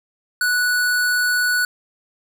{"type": "tone", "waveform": "square", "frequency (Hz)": 1476, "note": "F#6", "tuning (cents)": -5, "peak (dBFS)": -17, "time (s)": [0.41, 1.65], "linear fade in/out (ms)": 2, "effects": []}